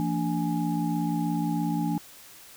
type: tone cluster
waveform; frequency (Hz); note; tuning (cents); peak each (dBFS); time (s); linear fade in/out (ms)
sine; 169.1 / 226 / 292.1 / 832; E3 / A3 / D4 / G#5; +44 / +47 / -9 / +3; -28 / -31 / -29 / -34; 0-1.98; 0
effects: white hiss -49 dBFS RMS until 2.56 s